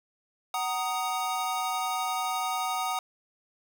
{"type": "chord", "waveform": "square", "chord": "D# minor", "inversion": "first", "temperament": "equal with one note detuned", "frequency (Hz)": [749, 932.3, 1244.5], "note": ["F#5", "A#5", "D#6"], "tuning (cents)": [21, 0, 0], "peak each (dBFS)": [-32, -35, -33], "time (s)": [0.54, 2.99], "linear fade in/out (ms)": 2, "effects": []}